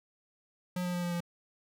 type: tone with pitch steps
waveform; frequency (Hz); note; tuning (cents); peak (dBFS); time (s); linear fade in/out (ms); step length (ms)
square; 179.9 / 178.14 / 176.4 / 174.68 / 172.97; F#3 / F3 / F3 / F3 / F3; -48 / +35 / +18 / +1 / -16; -32; 0.76-1.205; 5; 89
effects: none